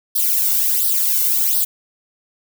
violet noise with flanger, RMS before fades -17 dBFS, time 0.15-1.65 s, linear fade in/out 10 ms, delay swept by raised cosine 0.21 to 1.41 ms, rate 1.4 Hz, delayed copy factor +0.9, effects none

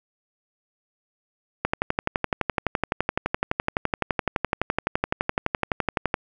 click train, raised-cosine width 0.5 ms, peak -6 dBFS, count 54, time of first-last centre 1.65-6.142 s, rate 11.8 Hz, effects none

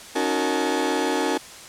35% pulse tone cluster, 274.9 / 311.7 / 367.4 / 459.3 / 852 Hz, C#4 / D#4 / F#4 / A#4 / G#5, -14 / +3 / -12 / -26 / +44 cents, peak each -26 dBFS, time 0.15-1.38 s, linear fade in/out 10 ms, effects white hiss -41 dBFS RMS until 1.68 s + low-pass 9000 Hz 12 dB/octave

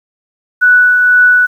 sine tone with tremolo, 1480 Hz, F#6, in tune, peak -3 dBFS, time 0.61-1.47 s, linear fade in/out 20 ms, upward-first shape triangle, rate 2 Hz, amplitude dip 35%, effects 7-bit

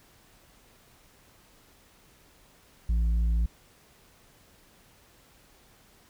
sine tone with tanh clipping, 56.5 Hz, A1, 47 cents sharp, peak -23 dBFS, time 2.89-3.46 s, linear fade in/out 5 ms, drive 5 dB, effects pink hiss -59 dBFS RMS until 6.09 s

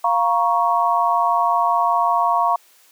sine chord, Bb minor, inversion second, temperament equal with one note detuned, 698.5 / 943.2 / 1108.7 Hz, F5 / Bb5 / Db6, 0 / +20 / 0 cents, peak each -19 dBFS, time 0.04-2.56 s, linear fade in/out 5 ms, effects white hiss -53 dBFS RMS until 2.91 s + high-pass 400 Hz 12 dB/octave

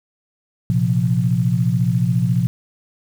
sine chord, Bb suspended second, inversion none, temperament equal, 116.54 / 130.81 / 174.61 Hz, Bb2 / C3 / F3, 0 / 0 / 0 cents, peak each -19 dBFS, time 0.7-2.47 s, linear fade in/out 0 ms, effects 7-bit

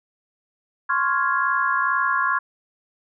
sine chord, Db major seventh, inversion third, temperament equal, 1046.5 / 1108.7 / 1396.9 / 1661.2 Hz, C6 / Db6 / F6 / Ab6, 0 / 0 / 0 / 0 cents, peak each -24 dBFS, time 0.89-2.39 s, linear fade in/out 10 ms, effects none

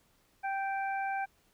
harmonic tone, 782 Hz, G5, 4 cents flat, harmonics 1 / 2 / 3, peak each -32 / -38 / -43 dBFS, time 0.43-1.26 s, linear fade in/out 20 ms, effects pink hiss -69 dBFS RMS until 1.53 s

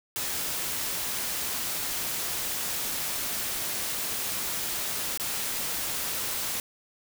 white noise with dropouts, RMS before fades -31 dBFS, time 0.16-6.6 s, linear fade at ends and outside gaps 0 ms, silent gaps 5.175-5.198 s, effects none

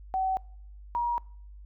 sine tone pair in turn, 759 / 952.1 Hz, F#5 / A#5, +44 / +36 cents, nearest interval major third, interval 392 cents, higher second, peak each -25 dBFS, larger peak neither, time 0.14-0.37 / 0.95-1.18 s, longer neither, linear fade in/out 0 ms, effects noise-tail reverb RT60 0.6 s tail -25 dB re dry + added 50 Hz sine -44 dBFS peak until 1.65 s

